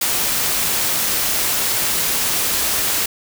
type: noise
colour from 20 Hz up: white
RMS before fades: -19 dBFS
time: 0.01-3.06 s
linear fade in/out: 5 ms
effects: none